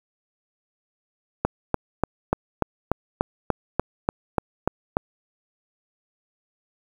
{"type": "click train", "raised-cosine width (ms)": 1, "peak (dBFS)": -5, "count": 13, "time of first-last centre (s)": [1.45, 4.969], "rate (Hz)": 3.41, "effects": ["7-bit"]}